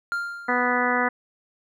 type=tone with exponential decay; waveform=triangle; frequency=1396.9 Hz; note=F6; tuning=in tune; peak=-20 dBFS; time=0.12-0.95 s; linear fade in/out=0 ms; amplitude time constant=180 ms
type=harmonic tone; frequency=246.9 Hz; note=B3; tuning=in tune; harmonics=1 / 2 / 3 / 4 / 5 / 6 / 7 / 8; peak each=-28 / -28 / -28 / -28 / -28 / -28 / -28 / -28 dBFS; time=0.48-1.09 s; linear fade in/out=10 ms
effects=none